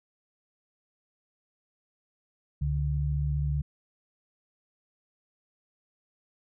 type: tone pair together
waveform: sine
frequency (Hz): 69.3 / 144.49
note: C#2 / D3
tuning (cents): 0 / -28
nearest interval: octave + minor second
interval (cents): 1272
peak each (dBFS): -28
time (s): 2.61-3.62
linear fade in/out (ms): 10
effects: none